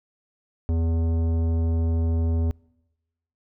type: tone with tanh clipping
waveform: sine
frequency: 82.41 Hz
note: E2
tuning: in tune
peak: -22 dBFS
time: 0.69-2.51 s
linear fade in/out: 0 ms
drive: 14 dB
effects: noise-tail reverb RT60 1.0 s tail -26 dB re dry